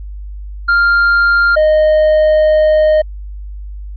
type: tone pair in turn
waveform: triangle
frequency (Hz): 1396.9 / 618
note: F6 / D#5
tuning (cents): 0 / -12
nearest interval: octave + major second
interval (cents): 1412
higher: first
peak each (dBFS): -6 / -5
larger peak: second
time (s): 0.68-1.56 / 1.56-3.02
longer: second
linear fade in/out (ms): 10
effects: added 50 Hz sine -24 dBFS peak until 3.96 s + resampled to 11025 Hz